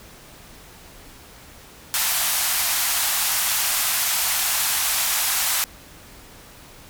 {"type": "band-pass noise", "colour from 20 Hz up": "white", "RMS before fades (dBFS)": -22, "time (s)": [1.94, 5.64], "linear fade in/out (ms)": 0, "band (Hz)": [670, 16000], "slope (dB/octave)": 48, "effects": ["pink hiss -45 dBFS RMS until 6.89 s"]}